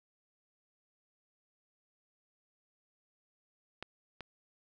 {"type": "clicks", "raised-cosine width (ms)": 0.3, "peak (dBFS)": [-24, -27], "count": 2, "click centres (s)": [3.826, 4.207], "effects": []}